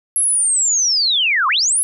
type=linear two-way sweep; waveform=sine; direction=down then up; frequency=11175 to 1008 to 11175 Hz; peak=-13 dBFS; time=0.16-1.83 s; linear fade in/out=0 ms; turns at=1.48 s; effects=none